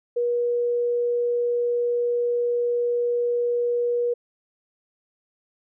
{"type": "tone", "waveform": "sine", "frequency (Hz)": 480.5, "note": "B4", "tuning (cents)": -48, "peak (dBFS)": -20, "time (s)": [0.16, 4.14], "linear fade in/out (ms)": 10, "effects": []}